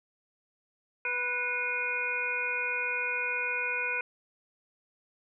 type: harmonic tone with a mistuned harmonic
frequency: 492.6 Hz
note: B4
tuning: 5 cents flat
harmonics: 1 / 2 / 3 / 4 / 5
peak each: -40 / -40 / -34 / -37 / -31 dBFS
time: 1.05-4.01 s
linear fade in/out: 2 ms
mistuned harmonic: 4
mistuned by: +150 cents
effects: none